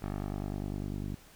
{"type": "tone with low-pass filter sweep", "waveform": "10% pulse", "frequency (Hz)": 50, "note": "G1", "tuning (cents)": 35, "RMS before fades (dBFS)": -36, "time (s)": [0.02, 1.15], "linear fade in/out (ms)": 5, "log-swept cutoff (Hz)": [1500, 270], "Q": 0.85, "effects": ["pink hiss -57 dBFS RMS until 1.35 s"]}